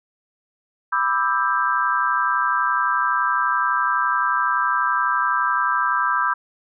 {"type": "chord", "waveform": "sine", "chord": "E minor seventh", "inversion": "second", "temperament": "just", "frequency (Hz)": [988.9, 1186.7, 1318.5, 1582.2], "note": ["B5", "D6", "E6", "G6"], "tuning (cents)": [2, 18, 0, 16], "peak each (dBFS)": -23, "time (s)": [0.92, 6.34], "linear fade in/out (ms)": 10, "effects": []}